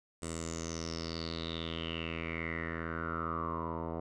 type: tone with low-pass filter sweep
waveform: 10% pulse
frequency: 82.41 Hz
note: E2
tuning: in tune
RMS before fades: -38 dBFS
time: 0.22-4 s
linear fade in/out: 5 ms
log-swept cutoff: 8400 to 800 Hz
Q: 8.2
effects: none

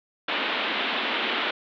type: band-pass noise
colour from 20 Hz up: white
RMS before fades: -27 dBFS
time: 0.28-1.51 s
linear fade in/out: 5 ms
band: 210 to 3600 Hz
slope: 48 dB/octave
effects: none

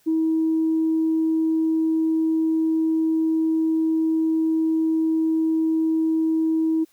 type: tone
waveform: sine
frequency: 320.8 Hz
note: E4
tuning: 47 cents flat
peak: -17 dBFS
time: 0.06-6.85 s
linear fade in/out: 20 ms
effects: tanh soft clip ceiling -13 dBFS + white hiss -61 dBFS RMS until 6.92 s

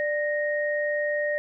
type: tone pair together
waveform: sine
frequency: 591.6 / 1864.7 Hz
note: D5 / A#6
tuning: +13 / 0 cents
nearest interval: octave + minor sixth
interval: 1987 cents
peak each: -25 / -28 dBFS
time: 0-1.38 s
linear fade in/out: 0 ms
effects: none

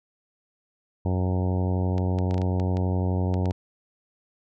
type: harmonic tone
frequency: 91.9 Hz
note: F#2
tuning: 11 cents flat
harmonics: 1 / 2 / 3 / 4 / 5 / 6 / 7 / 8 / 9 / 10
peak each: -23 / -29 / -33 / -35 / -37 / -39 / -40 / -41 / -42 / -43 dBFS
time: 1.05-3.52 s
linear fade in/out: 5 ms
type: clicks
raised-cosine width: 0.2 ms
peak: -23 dBFS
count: 11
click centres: 1.981 / 2.187 / 2.31 / 2.343 / 2.38 / 2.417 / 2.599 / 2.77 / 3.341 / 3.457 / 3.509 s
effects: none

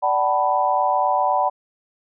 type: chord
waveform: sine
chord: B minor seventh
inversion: first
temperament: equal with one note detuned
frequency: 587.3 / 756 / 880 / 987.8 Hz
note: D5 / F#5 / A5 / B5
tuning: 0 / +37 / 0 / 0 cents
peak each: -24 / -20 / -24 / -21 dBFS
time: 0.02-1.5 s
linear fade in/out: 20 ms
effects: none

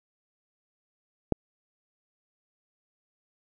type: click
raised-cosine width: 2 ms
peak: -9 dBFS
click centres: 1.323 s
effects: none

